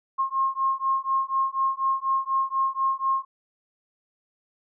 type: beating tone pair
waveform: sine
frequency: 1070 / 1074.1 Hz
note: C6 / C6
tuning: +38 / +45 cents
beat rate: 4.1 Hz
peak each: -25 dBFS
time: 0.18-3.25 s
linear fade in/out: 20 ms
effects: none